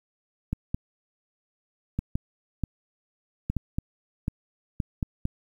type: clicks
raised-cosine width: 5 ms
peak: -14 dBFS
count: 12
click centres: 0.53 / 0.745 / 1.99 / 2.155 / 2.637 / 3.5 / 3.567 / 3.785 / 4.281 / 4.802 / 5.028 / 5.254 s
effects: 9-bit